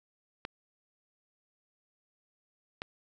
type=clicks; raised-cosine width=0.3 ms; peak=-20 dBFS; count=2; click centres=0.451 / 2.819 s; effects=none